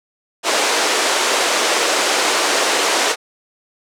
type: band-pass noise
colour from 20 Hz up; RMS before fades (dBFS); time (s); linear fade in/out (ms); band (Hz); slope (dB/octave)
pink; -17; 0.43-3.16; 50; 380 to 8600; 24
effects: none